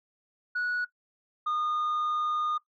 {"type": "tone pair in turn", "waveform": "sine", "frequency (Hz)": [1466, 1223.5], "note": ["F#6", "D#6"], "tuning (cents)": [-16, -29], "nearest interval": "minor third", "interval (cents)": 313, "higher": "first", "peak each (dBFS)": [-25, -24], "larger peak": "second", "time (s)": [[0.55, 0.85], [1.46, 2.58]], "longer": "second", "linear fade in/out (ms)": 10, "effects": ["noise-tail reverb RT60 0.1 s tail -17 dB re dry", "tanh soft clip ceiling -25 dBFS"]}